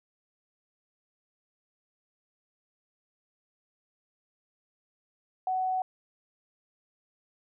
sine tone, 747 Hz, F#5, 16 cents sharp, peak -26 dBFS, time 5.47-5.82 s, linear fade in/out 2 ms, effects none

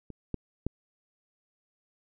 clicks, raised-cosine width 3 ms, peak -29 / -18 / -16 dBFS, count 3, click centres 0.103 / 0.343 / 0.666 s, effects none

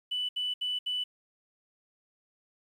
sine tone bursts, 2981 Hz, F#7, 12 cents sharp, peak -28 dBFS, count 4, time 0.11-1.04 s, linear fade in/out 10 ms, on 180 ms, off 70 ms, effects tanh soft clip ceiling -24 dBFS + 10-bit

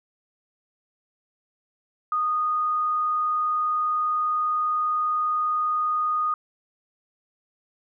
sine tone, 1235 Hz, D#6, 13 cents flat, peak -21 dBFS, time 2.12-6.34 s, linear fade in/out 2 ms, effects none

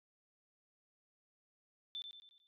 sine tone with echo, 3537 Hz, A7, 8 cents sharp, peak -40 dBFS, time 1.95-2.02 s, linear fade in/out 0 ms, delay 90 ms, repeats 5, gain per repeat -6 dB, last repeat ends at 2.47 s, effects MP3 96 kbps

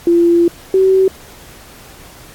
sine tone pair in turn, 342 / 380.5 Hz, F4 / F#4, -36 / +48 cents, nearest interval major second, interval 184 cents, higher second, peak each -7 dBFS, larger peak neither, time 0.07-0.48 / 0.74-1.08 s, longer first, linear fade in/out 2 ms, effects pink hiss -39 dBFS RMS until 2.34 s + AAC 64 kbps

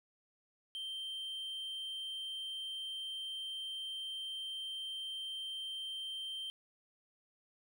triangle tone, 3136 Hz, G7, in tune, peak -38 dBFS, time 0.75-6.5 s, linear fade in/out 0 ms, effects none

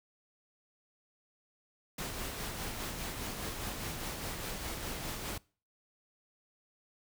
pink noise with tremolo, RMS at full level -38 dBFS, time 1.98-5.38 s, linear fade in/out 5 ms, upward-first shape sine, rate 4.9 Hz, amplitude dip 35%, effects noise-tail reverb RT60 0.4 s tail -24 dB re dry

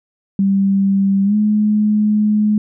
sine tone with pitch glide, 196 to 211.3 Hz, G3 to G#3, 0 to +30 cents, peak -11 dBFS, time 0.39-2.58 s, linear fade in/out 2 ms, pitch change +130 cents, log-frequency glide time 1.24-1.35 s, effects none

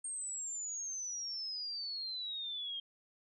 sine exponential sweep, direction down, 8630 to 3202 Hz, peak -38 dBFS, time 0.04-2.8 s, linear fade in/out 5 ms, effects none

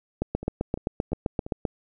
two click trains, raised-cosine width 2 ms, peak -22 / -11 dBFS, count 4 / 12, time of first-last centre 0.43-1.464 / 0.22-1.652 s, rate 2.9 / 7.68 Hz, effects none

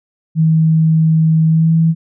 sine tone with pitch glide, 159.9 to 163.07 Hz, D#3 to E3, +48 to -18 cents, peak -8 dBFS, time 0.35-1.95 s, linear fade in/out 50 ms, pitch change +34 cents, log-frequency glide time 1.47-1.73 s, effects none

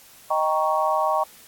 sine chord, Eb dominant seventh, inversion none, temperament equal with one note detuned, 622.3 / 784 / 936.6 / 1108.7 Hz, Eb5 / G5 / Bb5 / Db6, 0 / 0 / +8 / 0 cents, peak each -24 / -25 / -25 / -24 dBFS, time 0.3-1.24 s, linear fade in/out 10 ms, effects white hiss -49 dBFS RMS until 1.47 s + AAC 64 kbps

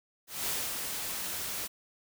white noise with ADSR envelope, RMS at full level -32 dBFS, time 0.27-1.68 s, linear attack 200 ms, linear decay 260 ms, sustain -4 dB, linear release 22 ms, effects none

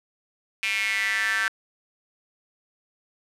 square tone with high-pass filter sweep, 103.83 Hz, G#2, in tune, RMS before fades -25 dBFS, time 0.63-1.48 s, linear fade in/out 0 ms, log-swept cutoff 2400 to 1600 Hz, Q 7, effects low-pass 11000 Hz 12 dB/octave

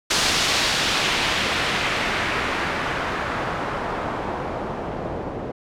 white noise with low-pass filter sweep, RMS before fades -24 dBFS, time 0.1-5.52 s, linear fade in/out 10 ms, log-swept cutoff 5200 to 530 Hz, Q 1, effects none

